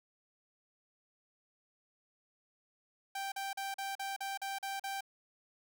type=tone bursts; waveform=sawtooth; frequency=784 Hz; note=G5; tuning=in tune; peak=-33 dBFS; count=9; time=3.15-5.008 s; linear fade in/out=5 ms; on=170 ms; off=41 ms; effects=none